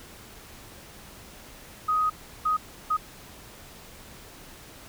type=tone bursts at uneven times; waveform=sine; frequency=1253 Hz; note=D#6; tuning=12 cents sharp; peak=-21 dBFS; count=3; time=1.88-2.1 / 2.45-2.57 / 2.9-2.97 s; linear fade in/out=10 ms; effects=pink hiss -47 dBFS RMS until 4.88 s